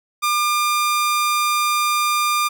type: tone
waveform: sawtooth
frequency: 1200 Hz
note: D6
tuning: 37 cents sharp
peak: -13 dBFS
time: 0.22-2.49 s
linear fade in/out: 20 ms
effects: none